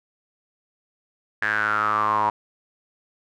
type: tone with band-pass filter sweep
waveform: sawtooth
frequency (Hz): 106.6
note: G#2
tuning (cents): +46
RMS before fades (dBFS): -22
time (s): 1.42-2.3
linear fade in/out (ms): 5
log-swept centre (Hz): 1700 to 950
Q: 9.9
effects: none